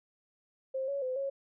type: tone with pitch steps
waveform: sine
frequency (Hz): 529 / 559 / 512 / 549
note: C5 / C#5 / C5 / C#5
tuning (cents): +19 / +14 / -38 / -17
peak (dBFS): -31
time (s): 0.74-1.3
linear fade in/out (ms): 10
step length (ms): 140
effects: none